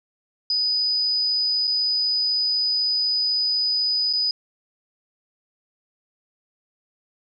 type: tone with dropouts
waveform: sine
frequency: 4978 Hz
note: D#8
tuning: in tune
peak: -19 dBFS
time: 0.5-4.31 s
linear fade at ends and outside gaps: 2 ms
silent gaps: 1.672-1.676 / 4.129-4.134 s
effects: none